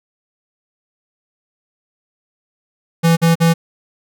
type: tone bursts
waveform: square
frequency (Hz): 166.3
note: E3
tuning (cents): +16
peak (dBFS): -10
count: 3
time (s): 3.03-3.54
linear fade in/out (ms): 20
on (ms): 140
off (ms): 45
effects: none